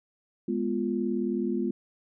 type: chord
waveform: sine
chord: F diminished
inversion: first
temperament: equal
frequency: 207.7 / 246.9 / 349.2 Hz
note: Ab3 / Cb4 / F4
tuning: 0 / 0 / 0 cents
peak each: -30 dBFS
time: 0.48-1.71 s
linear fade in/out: 5 ms
effects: none